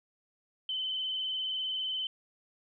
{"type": "tone with vibrato", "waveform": "sine", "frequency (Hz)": 3058, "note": "G7", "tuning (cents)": -44, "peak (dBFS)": -31, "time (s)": [0.69, 2.07], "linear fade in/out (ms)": 2, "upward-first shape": "sine", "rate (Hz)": 20, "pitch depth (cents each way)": 34, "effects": []}